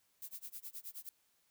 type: noise with tremolo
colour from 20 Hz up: violet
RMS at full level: -45 dBFS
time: 0.22-1.09 s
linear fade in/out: 0 ms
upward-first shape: sine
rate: 9.5 Hz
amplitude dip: 100%
effects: white hiss -75 dBFS RMS until 1.5 s